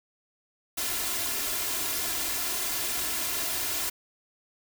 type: noise with comb filter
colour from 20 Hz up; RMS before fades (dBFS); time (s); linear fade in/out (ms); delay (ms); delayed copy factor
white; -30; 0.77-3.9; 10; 2.9; +0.6
effects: none